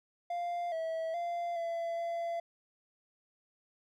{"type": "tone with pitch steps", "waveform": "triangle", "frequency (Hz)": [697, 650, 691, 674, 679], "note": ["F5", "E5", "F5", "E5", "F5"], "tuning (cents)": [-4, -24, -19, 38, -49], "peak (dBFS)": -31, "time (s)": [0.3, 2.4], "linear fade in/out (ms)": 5, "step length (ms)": 420, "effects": []}